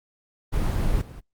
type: noise with level steps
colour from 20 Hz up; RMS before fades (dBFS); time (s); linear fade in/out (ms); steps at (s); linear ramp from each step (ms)
brown; -23 / -38; 0.52-1.21; 20; 1.01; 5
effects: noise-tail reverb RT60 0.1 s tail -21 dB re dry + Opus 24 kbps